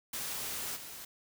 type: noise with level steps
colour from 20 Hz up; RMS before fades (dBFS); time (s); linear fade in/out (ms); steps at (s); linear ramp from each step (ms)
white; -38 / -46; 0.13-1.05; 5; 0.75; 20
effects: none